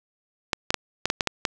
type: clicks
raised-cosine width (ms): 0.2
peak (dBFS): -4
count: 8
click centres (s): 0.532 / 0.705 / 0.743 / 1.056 / 1.101 / 1.208 / 1.273 / 1.452
effects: none